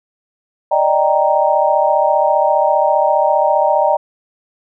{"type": "chord", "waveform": "sine", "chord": "Eb major seventh", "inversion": "third", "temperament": "equal", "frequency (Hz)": [587.3, 622.3, 784, 932.3], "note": ["D5", "Eb5", "G5", "Bb5"], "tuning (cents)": [0, 0, 0, 0], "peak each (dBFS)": -16, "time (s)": [0.71, 3.97], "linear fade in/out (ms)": 10, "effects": []}